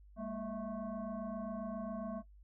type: tone with frequency modulation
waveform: sine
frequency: 230.2 Hz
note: A#3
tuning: 22 cents flat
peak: -38 dBFS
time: 0.16-2.23 s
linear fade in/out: 50 ms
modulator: 433 Hz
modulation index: 1.4
effects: noise-tail reverb RT60 0.1 s tail -18 dB re dry + added 50 Hz sine -56 dBFS peak until 2.43 s